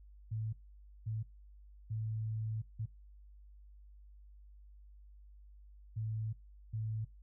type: tone bursts at uneven times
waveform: sine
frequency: 110 Hz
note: A2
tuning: in tune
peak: -35 dBFS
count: 6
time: 0.31-0.53 / 1.06-1.23 / 1.9-2.62 / 2.79-2.86 / 5.96-6.33 / 6.73-7.05 s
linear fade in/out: 10 ms
effects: noise-tail reverb RT60 0.2 s tail -23 dB re dry + added 50 Hz sine -54 dBFS peak until 7.22 s